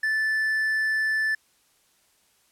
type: tone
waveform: triangle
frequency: 1754 Hz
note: A6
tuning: 6 cents flat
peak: -20 dBFS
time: 0.03-1.35 s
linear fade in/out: 5 ms
effects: white hiss -64 dBFS RMS until 2.51 s + low-pass 12000 Hz 12 dB/octave